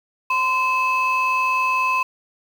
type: tone pair together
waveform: sine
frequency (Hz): 1029 / 2595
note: C6 / E7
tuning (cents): -29 / -28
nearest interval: octave + major third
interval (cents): 1601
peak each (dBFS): -17 / -20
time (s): 0.3-2.03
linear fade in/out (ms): 5
effects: tanh soft clip ceiling -13 dBFS + 7-bit